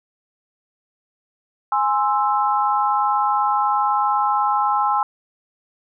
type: chord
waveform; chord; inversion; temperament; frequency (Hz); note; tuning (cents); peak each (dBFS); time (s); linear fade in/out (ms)
sine; Ab augmented; none; equal; 830.6 / 1046.5 / 1318.5; Ab5 / C6 / E6; 0 / 0 / 0; -19 / -21 / -22; 1.72-5.03; 2
effects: none